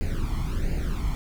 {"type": "noise with flanger", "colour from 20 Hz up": "brown", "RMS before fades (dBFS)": -26, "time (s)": [0.01, 1.15], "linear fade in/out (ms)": 0, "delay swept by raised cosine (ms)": [0.43, 0.95], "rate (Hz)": 1.4, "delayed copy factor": 0.75, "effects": []}